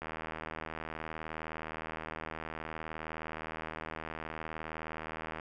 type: click train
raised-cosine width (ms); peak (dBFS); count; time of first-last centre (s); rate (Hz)
0.5; -24; 428; 0.02-5.398; 79.4
effects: none